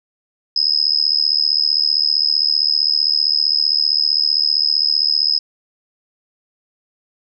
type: tone with amplitude modulation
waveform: sine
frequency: 5090 Hz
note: D#8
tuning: 39 cents sharp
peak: -9 dBFS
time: 0.56-5.39 s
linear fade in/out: 5 ms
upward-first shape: sine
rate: 75.4 Hz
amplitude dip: 100%
effects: none